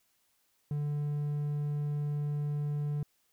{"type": "tone", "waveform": "triangle", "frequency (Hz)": 146.83, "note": "D3", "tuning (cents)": 0, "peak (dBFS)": -28, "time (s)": [0.71, 3.03], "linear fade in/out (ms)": 2, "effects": ["white hiss -73 dBFS RMS until 3.32 s"]}